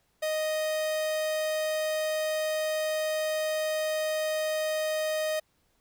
45% pulse tone, 622.3 Hz, D#5, in tune, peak -27 dBFS, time 0.22-5.4 s, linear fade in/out 10 ms, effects pink hiss -71 dBFS RMS until 5.8 s

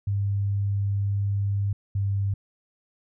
sine tone pair in turn, 100.1 / 99.18 Hz, G2 / G2, +37 / +21 cents, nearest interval unison, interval 16 cents, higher first, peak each -22 dBFS, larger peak neither, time 0.07-1.73 / 1.95-2.34 s, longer first, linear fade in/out 5 ms, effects none

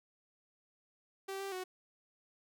sawtooth tone with pitch steps, 388.1 / 392.4 / 369.5 Hz, G4 / G4 / F#4, -17 / +2 / -2 cents, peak -35 dBFS, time 1.28-1.64 s, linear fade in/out 10 ms, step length 120 ms, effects none

